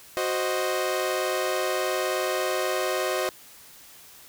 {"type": "chord", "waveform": "sawtooth", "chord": "C diminished", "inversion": "second", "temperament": "equal", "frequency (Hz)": [370, 523.3, 622.3], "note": ["Gb4", "C5", "Eb5"], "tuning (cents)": [0, 0, 0], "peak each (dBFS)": -25, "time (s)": [0.17, 3.29], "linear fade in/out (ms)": 0, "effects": ["white hiss -49 dBFS RMS until 4.28 s"]}